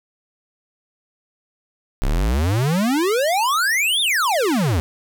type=exponential two-way sweep; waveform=square; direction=up then down; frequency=30.3 to 3719 to 73.8 Hz; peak=-17 dBFS; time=2.02-4.8 s; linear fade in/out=0 ms; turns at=4.01 s; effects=none